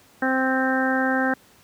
harmonic tone, 261.6 Hz, C4, in tune, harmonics 1 / 2 / 3 / 4 / 5 / 6 / 7, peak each -23 / -27 / -27 / -35 / -32 / -25 / -30 dBFS, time 0.22-1.34 s, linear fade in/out 5 ms, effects pink hiss -54 dBFS RMS until 1.63 s + high-pass 80 Hz 12 dB/octave

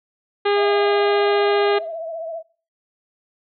harmonic tone, 407 Hz, G#4, 35 cents flat, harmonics 1 / 2 / 3 / 4 / 5 / 6 / 7 / 8 / 9 / 10, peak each -17 / -23 / -27 / -29 / -31 / -33 / -34 / -35 / -36 / -37 dBFS, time 0.45-1.79 s, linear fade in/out 10 ms
sine tone with vibrato, 656 Hz, E5, 9 cents flat, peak -26 dBFS, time 0.55-2.43 s, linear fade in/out 50 ms, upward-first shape triangle, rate 15 Hz, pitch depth 65 cents each way
effects noise-tail reverb RT60 0.4 s tail -22 dB re dry

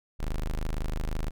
35% pulse tone, 25.96 Hz, G#0, in tune, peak -26 dBFS, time 0.19-1.31 s, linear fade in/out 20 ms, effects none

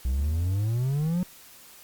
triangle exponential sweep, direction up, 61.2 to 185 Hz, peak -21 dBFS, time 0.05-1.23 s, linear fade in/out 0 ms, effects white hiss -50 dBFS RMS until 1.83 s + Opus 48 kbps

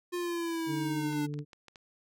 square exponential sweep, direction down, 355.6 to 293.7 Hz, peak -32 dBFS, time 0.12-1.27 s, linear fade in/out 20 ms
harmonic tone, 146.83 Hz, D3, in tune, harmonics 1 / 2 / 3, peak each -35 / -41 / -45 dBFS, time 0.66-1.45 s, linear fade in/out 50 ms
clicks, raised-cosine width 0.2 ms, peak -33 dBFS, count 6, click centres 1.129 / 1.34 / 1.39 / 1.532 / 1.683 / 1.758 s
effects none

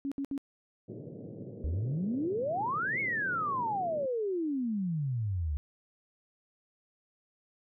sine tone bursts, 277.2 Hz, C#4, in tune, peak -31 dBFS, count 3, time 0.05-0.378 s, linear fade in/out 0 ms, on 66 ms, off 65 ms
pink band-pass noise, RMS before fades -44 dBFS, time 0.88-4.06 s, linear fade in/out 10 ms, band 110 to 540 Hz, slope 48 dB/octave
sine exponential two-way sweep, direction up then down, 69.3 to 2225 to 69.3 Hz, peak -29 dBFS, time 1.64-5.57 s, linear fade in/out 0 ms, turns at 3 s
effects none

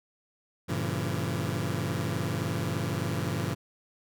sawtooth chord, G diminished seventh, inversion none, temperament just, 98 / 117.6 / 141.12 / 169.34 Hz, G2 / Bb2 / Db3 / Fb3, 0 / +16 / +31 / +47 cents, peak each -30 dBFS, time 0.68-3.55 s, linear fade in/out 20 ms, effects none

